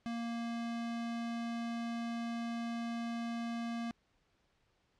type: tone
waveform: square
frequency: 233.1 Hz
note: A#3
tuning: in tune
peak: -37 dBFS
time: 0.06-3.91 s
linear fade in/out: 0 ms
effects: pink hiss -75 dBFS RMS until 4.99 s + low-pass 5000 Hz 12 dB/octave